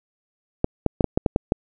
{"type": "clicks", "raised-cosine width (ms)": 2, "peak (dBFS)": -4, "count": 8, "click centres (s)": [0.644, 0.863, 1.008, 1.043, 1.175, 1.262, 1.361, 1.521], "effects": []}